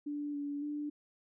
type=tone with pitch steps; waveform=sine; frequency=292.1 / 287.2 / 294.9 Hz; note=D4 / D4 / D4; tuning=-9 / -39 / +7 cents; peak=-35 dBFS; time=0.06-0.9 s; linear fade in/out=10 ms; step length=280 ms; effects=none